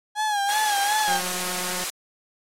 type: tone with vibrato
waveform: 35% pulse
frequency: 829 Hz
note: G#5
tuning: 3 cents flat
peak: -20 dBFS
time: 0.15-1.21 s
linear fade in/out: 50 ms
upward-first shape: sine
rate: 2.7 Hz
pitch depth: 71 cents each way
type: high-pass noise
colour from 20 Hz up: white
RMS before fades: -28 dBFS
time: 0.49-1.9 s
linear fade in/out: 0 ms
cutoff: 540 Hz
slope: 12 dB/octave
type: click train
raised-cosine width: 0.5 ms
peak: -20 dBFS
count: 138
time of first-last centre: 1.08-1.837 s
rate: 181 Hz
effects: low-pass 11000 Hz 12 dB/octave + AAC 48 kbps